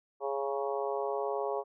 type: harmonic tone with a mistuned harmonic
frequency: 138.59 Hz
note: C#3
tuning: in tune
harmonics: 3 / 4 / 5 / 6 / 7 / 8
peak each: -34 / -36 / -38 / -40 / -41 / -42 dBFS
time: 0.2-1.64 s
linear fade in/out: 50 ms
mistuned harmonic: 7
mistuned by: -33 cents
effects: none